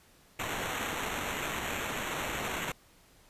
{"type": "noise with sample-and-hold", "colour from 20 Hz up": "blue", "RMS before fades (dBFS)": -35, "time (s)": [0.39, 2.72], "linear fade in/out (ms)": 5, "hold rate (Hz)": 4900, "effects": ["pink hiss -61 dBFS RMS until 3.29 s", "resampled to 32000 Hz"]}